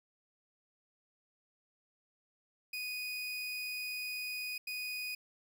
30% pulse tone bursts at uneven times, 2484 Hz, D#7, 3 cents flat, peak -35 dBFS, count 2, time 2.73-4.58 / 4.67-5.15 s, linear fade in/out 5 ms, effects none

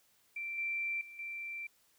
sine tone with level steps, 2349 Hz, D7, in tune, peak -37 / -33 / -48 / -39 dBFS, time 0.36-1.67 s, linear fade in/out 5 ms, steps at 0.58 / 1.01 / 1.19 s, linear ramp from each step 2 ms, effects white hiss -70 dBFS RMS until 1.98 s

